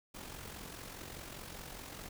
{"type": "noise with amplitude modulation", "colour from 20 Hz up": "pink", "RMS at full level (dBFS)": -45, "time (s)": [0.14, 2.09], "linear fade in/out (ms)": 10, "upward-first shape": "sine", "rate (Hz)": 44.9, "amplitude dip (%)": 55, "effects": []}